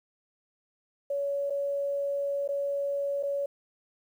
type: tone with dropouts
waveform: sine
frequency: 563 Hz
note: C#5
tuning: 27 cents sharp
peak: -27 dBFS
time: 1.1-3.46 s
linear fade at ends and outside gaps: 5 ms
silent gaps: 1.499-1.504 / 2.477-2.488 / 3.228-3.233 s
effects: 10-bit